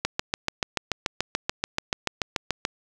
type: click train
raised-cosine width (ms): 0.2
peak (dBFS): -6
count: 19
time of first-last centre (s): 0.05-2.651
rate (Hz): 6.92
effects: none